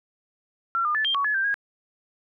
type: tone with pitch steps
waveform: sine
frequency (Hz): 1361 / 1210 / 1743 / 3182 / 1123 / 1705 / 1572 / 1639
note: F6 / D#6 / A6 / G7 / C#6 / G#6 / G6 / G#6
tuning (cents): -45 / -49 / -17 / +25 / +22 / +45 / +4 / -23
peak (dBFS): -21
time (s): 0.75-1.542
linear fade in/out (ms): 0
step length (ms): 99
effects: none